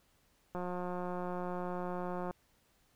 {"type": "click train", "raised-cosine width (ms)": 1, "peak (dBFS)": -26, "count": 316, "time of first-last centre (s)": [0.55, 2.31], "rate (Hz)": 179, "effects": ["pink hiss -71 dBFS RMS until 2.95 s"]}